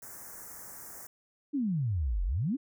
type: band-stop noise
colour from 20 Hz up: white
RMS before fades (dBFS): -46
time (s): 0.02-1.07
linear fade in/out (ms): 5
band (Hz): 1900 to 5800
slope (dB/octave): 48
type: exponential two-way sweep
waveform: sine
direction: down then up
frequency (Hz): 306.2 to 41.2 to 306.2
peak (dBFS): -27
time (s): 1.53-2.57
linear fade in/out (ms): 20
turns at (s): 2.24
effects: none